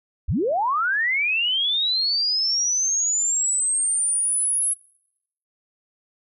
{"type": "linear sweep", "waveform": "sine", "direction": "up", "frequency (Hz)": [37.05, 10840], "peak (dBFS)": -19, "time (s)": [0.28, 4.74], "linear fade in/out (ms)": 10, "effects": ["noise-tail reverb RT60 0.8 s tail -25 dB re dry"]}